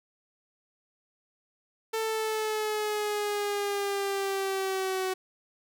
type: exponential sweep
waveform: sawtooth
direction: down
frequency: 445.7 to 373.6 Hz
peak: -24 dBFS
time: 1.93-5.14 s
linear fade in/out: 10 ms
effects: none